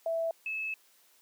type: tone pair in turn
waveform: sine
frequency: 659.3 / 2601 Hz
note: E5 / E7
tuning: 0 / -24 cents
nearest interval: 2 octaves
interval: 2376 cents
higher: second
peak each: -28 / -32 dBFS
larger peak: first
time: 0.06-0.31 / 0.46-0.74 s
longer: second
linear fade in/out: 2 ms
effects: white hiss -64 dBFS RMS until 1.21 s + high-pass 300 Hz 12 dB/octave